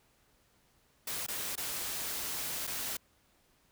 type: noise with dropouts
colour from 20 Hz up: white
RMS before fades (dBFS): -37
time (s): 1.07-2.97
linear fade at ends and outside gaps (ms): 5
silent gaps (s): 1.265-1.283 / 1.556-1.576 / 2.669-2.674
effects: pink hiss -69 dBFS RMS until 3.71 s